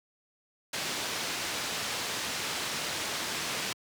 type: low-pass noise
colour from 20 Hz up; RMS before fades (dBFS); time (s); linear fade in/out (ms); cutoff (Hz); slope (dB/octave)
white; -34; 0.73-3.73; 5; 5400; 12
effects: high-pass 100 Hz 12 dB/octave